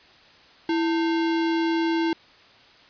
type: tone with sample-and-hold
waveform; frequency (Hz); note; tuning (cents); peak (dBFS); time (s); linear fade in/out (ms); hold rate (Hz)
sine; 329.6; E4; 0; -20; 0.69-2.13; 2; 1225
effects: white hiss -52 dBFS RMS until 2.89 s + resampled to 11025 Hz